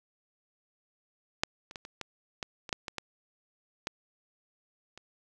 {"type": "clicks", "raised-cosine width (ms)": 0.2, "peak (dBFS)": [-8, -28, -22, -27, -19, -17, -24, -11, -19, -17, -15, -29], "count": 12, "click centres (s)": [1.435, 1.711, 1.758, 1.851, 2.013, 2.428, 2.692, 2.728, 2.882, 2.983, 3.871, 4.976], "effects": []}